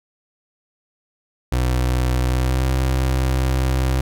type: tone with pitch glide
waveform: 30% pulse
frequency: 62.6 to 64.96 Hz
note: B1 to C2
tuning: +24 to -12 cents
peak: -14 dBFS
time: 1.52-4.01 s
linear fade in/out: 5 ms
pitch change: +64 cents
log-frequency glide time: 2.27-2.69 s
effects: none